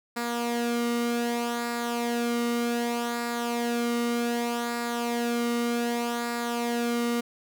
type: tone with flanger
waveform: sawtooth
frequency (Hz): 237.2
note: A#3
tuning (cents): +30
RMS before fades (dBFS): -28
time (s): 0.16-7.21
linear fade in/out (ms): 10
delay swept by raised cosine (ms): 0.32 to 1.21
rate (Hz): 0.65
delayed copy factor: -0.55
effects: none